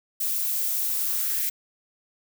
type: noise with high-pass filter sweep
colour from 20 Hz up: violet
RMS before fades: -26 dBFS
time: 0.2-1.5 s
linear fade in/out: 10 ms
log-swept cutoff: 230 to 2100 Hz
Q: 3.3
effects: none